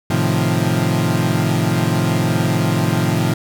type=chord; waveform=30% pulse; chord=F dominant seventh; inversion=first; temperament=equal; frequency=110 / 130.81 / 155.56 / 174.61 Hz; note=A2 / C3 / Eb3 / F3; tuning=0 / 0 / 0 / 0 cents; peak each=-18 dBFS; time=0.1-3.34 s; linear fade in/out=5 ms; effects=none